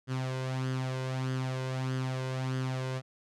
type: tone with flanger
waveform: sawtooth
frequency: 130 Hz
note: C3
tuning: 11 cents flat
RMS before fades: -33 dBFS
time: 0.07-3.02 s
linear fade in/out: 50 ms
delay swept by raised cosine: 0.62 to 2.02 ms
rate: 1.6 Hz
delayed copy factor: +0.55
effects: low-pass 7000 Hz 12 dB/octave